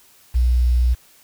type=tone with quantisation; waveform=sine; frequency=61.1 Hz; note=B1; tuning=18 cents flat; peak=-13 dBFS; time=0.34-0.95 s; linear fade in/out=20 ms; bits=7; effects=white hiss -52 dBFS RMS until 1.23 s